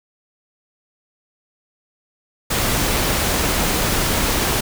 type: noise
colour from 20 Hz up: pink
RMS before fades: -19 dBFS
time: 2.5-4.61 s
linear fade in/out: 10 ms
effects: none